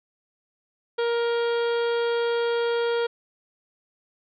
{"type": "harmonic tone with a mistuned harmonic", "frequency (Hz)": 469.5, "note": "A#4", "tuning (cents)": 12, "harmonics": [1, 2, 3, 4, 5, 6, 7, 8, 9, 10], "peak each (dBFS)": [-22, -33, -33, -41, -43, -46, -38, -47, -49, -49], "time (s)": [0.98, 3.07], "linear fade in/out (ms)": 10, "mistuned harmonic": 10, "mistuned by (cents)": -43, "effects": []}